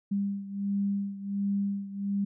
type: beating tone pair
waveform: sine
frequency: 199.3 / 200.7 Hz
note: G3 / G3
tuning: +29 / +41 cents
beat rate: 1.4 Hz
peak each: -29 / -33 dBFS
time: 0.11-2.25 s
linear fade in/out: 10 ms
effects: none